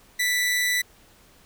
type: tone with amplitude modulation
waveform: sawtooth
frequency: 1975.5 Hz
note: B6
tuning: in tune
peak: -16 dBFS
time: 0.19-0.82 s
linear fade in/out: 10 ms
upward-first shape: sine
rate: 196 Hz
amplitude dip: 35%
effects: pink hiss -55 dBFS RMS until 1.45 s